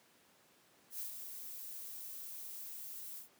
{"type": "noise with ADSR envelope", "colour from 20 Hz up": "violet", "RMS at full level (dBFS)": -41, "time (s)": [0.9, 3.29], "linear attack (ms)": 100, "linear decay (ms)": 110, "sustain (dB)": -6, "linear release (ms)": 120, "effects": ["pink hiss -67 dBFS RMS until 3.39 s", "high-pass 200 Hz 12 dB/octave"]}